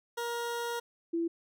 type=tone pair in turn; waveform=20% pulse / sine; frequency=472.1 / 334.9 Hz; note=A#4 / E4; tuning=+22 / +27 cents; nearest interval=tritone; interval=595 cents; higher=first; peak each=-28 dBFS; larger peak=neither; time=0.17-0.8 / 1.13-1.28 s; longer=first; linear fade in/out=10 ms; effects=none